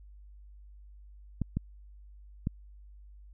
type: clicks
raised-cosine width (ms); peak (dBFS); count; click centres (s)
5; -17; 3; 1.417 / 1.57 / 2.471
effects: added 50 Hz sine -49 dBFS peak until 3.33 s